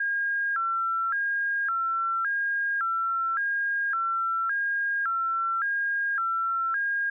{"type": "tone with vibrato", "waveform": "sine", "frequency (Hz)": 1480, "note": "F#6", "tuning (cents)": 0, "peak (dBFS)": -24, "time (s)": [0, 7.1], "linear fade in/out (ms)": 5, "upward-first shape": "square", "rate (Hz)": 0.89, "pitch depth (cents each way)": 160, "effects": []}